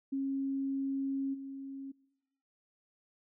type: tone with level steps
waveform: sine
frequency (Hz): 272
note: C#4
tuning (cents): -33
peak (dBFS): -31 / -40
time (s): 0.12-1.92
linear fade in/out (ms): 10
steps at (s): 1.33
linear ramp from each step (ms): 20
effects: noise-tail reverb RT60 1.0 s tail -24 dB re dry